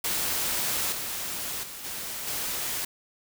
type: noise with level steps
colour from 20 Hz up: white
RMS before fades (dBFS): -28 / -33 / -40 / -35 / -31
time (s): 0.04-2.85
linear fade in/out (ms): 5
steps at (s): 0.92 / 1.63 / 1.84 / 2.27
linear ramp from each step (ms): 5
effects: none